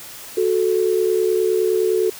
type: tone pair together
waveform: sine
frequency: 368.6 / 438.3 Hz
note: F#4 / A4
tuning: -7 / -7 cents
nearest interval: minor third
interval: 300 cents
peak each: -18 dBFS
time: 0.37-2.1 s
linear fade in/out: 5 ms
effects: white hiss -37 dBFS RMS until 2.19 s